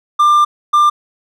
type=tone pair in turn; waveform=triangle; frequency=1192 / 1192 Hz; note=D6 / D6; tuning=+25 / +25 cents; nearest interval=unison; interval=0 cents; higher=neither; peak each=-5 dBFS; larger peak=neither; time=0.19-0.45 / 0.73-0.9 s; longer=first; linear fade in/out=10 ms; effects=none